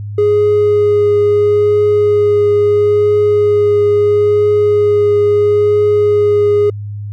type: tone with vibrato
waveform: triangle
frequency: 415.3 Hz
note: G#4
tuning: in tune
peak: -5 dBFS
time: 0.18-6.7 s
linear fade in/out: 5 ms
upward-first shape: triangle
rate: 0.75 Hz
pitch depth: 10 cents each way
effects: tanh soft clip ceiling -3 dBFS + added 103 Hz sine -21 dBFS peak until 7.12 s